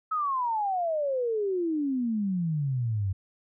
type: exponential sweep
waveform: sine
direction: down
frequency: 1300 to 92.5 Hz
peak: -25 dBFS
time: 0.11-3.13 s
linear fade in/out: 10 ms
effects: none